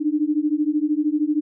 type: beating tone pair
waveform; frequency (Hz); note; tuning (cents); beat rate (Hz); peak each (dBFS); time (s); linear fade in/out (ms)
sine; 294.7 / 307.7; D4 / D#4; +6 / -19; 13; -21; 0-1.41; 20
effects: none